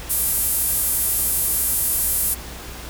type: tone with high-pass filter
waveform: sawtooth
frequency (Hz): 393.9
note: G4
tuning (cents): +8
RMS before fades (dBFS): -21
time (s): 0.09-2.35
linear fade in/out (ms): 20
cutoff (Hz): 11000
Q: 2.2
effects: added 60 Hz sine -36 dBFS peak until 2.89 s + pink hiss -36 dBFS RMS until 2.89 s